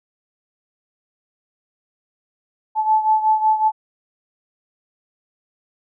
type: beating tone pair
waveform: sine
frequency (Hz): 867 / 872.4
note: A5 / A5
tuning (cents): -26 / -15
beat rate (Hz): 5.4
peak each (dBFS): -15 / -20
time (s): 2.75-3.72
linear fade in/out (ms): 50
effects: none